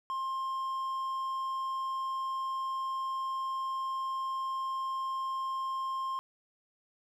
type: tone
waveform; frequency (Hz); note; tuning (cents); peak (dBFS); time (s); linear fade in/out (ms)
triangle; 1060; C6; +22; -30; 0.1-6.19; 0
effects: none